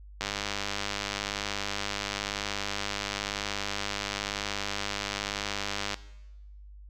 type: click train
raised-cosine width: 0.2 ms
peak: -13 dBFS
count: 580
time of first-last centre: 0.21-5.943 s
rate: 101 Hz
effects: noise-tail reverb RT60 1.0 s tail -18 dB re dry + added 50 Hz sine -45 dBFS peak until 6.89 s